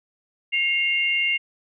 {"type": "tone pair together", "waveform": "sine", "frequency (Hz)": [2146, 2783], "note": ["C7", "F7"], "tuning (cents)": [43, -7], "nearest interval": "major third", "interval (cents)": 450, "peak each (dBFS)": -22, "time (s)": [0.52, 1.38], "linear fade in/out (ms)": 20, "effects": []}